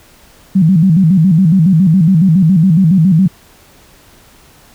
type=tone with vibrato; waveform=sine; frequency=174.61 Hz; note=F3; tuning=in tune; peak=-5 dBFS; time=0.55-3.28 s; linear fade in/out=10 ms; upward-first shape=square; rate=7.2 Hz; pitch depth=160 cents each way; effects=pink hiss -44 dBFS RMS until 4.74 s